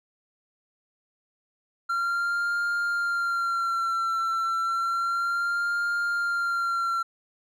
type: tone with vibrato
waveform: triangle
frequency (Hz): 1374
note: F6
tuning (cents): -29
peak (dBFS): -22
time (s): 1.89-7.03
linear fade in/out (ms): 10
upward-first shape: sine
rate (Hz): 0.31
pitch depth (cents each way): 36
effects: none